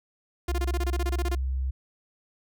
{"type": "tone", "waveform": "sine", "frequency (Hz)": 65.41, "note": "C2", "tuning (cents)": 0, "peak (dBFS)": -25, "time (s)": [0.48, 1.71], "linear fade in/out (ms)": 10}
{"type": "tone bursts", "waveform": "sawtooth", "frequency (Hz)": 350.1, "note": "F4", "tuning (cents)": 4, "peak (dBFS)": -25, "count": 14, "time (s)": [0.48, 1.351], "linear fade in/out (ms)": 5, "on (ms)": 39, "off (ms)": 25}
{"effects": []}